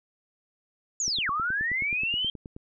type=linear two-way sweep; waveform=sine; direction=down then up; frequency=7040 to 1089 to 3194 Hz; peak=-25 dBFS; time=1-2.3 s; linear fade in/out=2 ms; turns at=1.3 s
type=click train; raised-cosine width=3 ms; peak=-27 dBFS; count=15; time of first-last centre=1.08-2.565 s; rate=9.43 Hz
effects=none